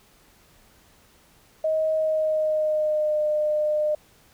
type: tone with pitch glide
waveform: sine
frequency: 630 to 605.4 Hz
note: D#5 to D#5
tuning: +21 to -48 cents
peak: -20 dBFS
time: 1.64-3.95 s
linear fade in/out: 5 ms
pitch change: -69 cents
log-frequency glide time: 1.95-3.22 s
effects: pink hiss -57 dBFS RMS until 4.33 s